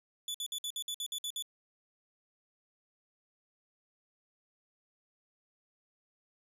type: tone bursts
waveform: sawtooth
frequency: 3464 Hz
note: A7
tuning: 28 cents flat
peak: -32 dBFS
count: 10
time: 0.28-1.424 s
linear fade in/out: 2 ms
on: 64 ms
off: 56 ms
effects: resampled to 32000 Hz